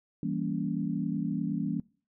sine chord, E diminished seventh, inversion none, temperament equal with one note detuned, 164.81 / 196 / 233.1 / 281.2 Hz, E3 / G3 / Bb3 / Db4, 0 / 0 / 0 / +25 cents, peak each -34 dBFS, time 0.23-1.8 s, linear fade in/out 2 ms, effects noise-tail reverb RT60 0.4 s tail -22 dB re dry

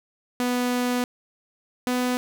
sawtooth tone pair in turn, 246.9 / 249.2 Hz, B3 / B3, 0 / +16 cents, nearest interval unison, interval 16 cents, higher second, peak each -18 dBFS, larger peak neither, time 0.4-1.04 / 1.87-2.17 s, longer first, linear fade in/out 0 ms, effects 10-bit

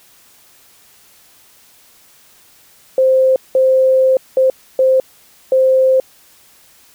sine tone bursts at uneven times, 523 Hz, C5, 1 cent flat, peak -8 dBFS, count 5, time 2.98-3.36 / 3.55-4.17 / 4.37-4.5 / 4.79-5 / 5.52-6 s, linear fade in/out 2 ms, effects white hiss -48 dBFS RMS until 6.94 s

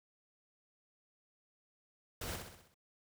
pink noise with echo, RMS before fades -42 dBFS, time 2.21-2.36 s, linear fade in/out 5 ms, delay 64 ms, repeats 6, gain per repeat -5 dB, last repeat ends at 2.744 s, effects none

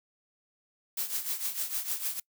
blue noise with tremolo, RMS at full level -30 dBFS, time 0.97-2.2 s, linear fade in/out 5 ms, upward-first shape triangle, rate 6.6 Hz, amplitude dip 80%, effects noise-tail reverb RT60 0.1 s tail -24 dB re dry

